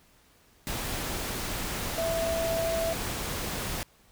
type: tone in noise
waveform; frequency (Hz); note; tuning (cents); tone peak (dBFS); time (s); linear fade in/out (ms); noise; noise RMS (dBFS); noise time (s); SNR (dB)
sine; 661; E5; +5; -27; 1.98-2.93; 0; pink; -33; 0.67-3.83; +3
effects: pink hiss -61 dBFS RMS until 4.11 s